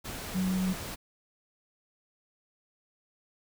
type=tone in noise; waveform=sine; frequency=186.3 Hz; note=F#3; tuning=12 cents sharp; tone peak=-26 dBFS; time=0.34-0.74 s; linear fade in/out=20 ms; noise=pink; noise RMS=-39 dBFS; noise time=0.04-0.96 s; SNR=+10 dB; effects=none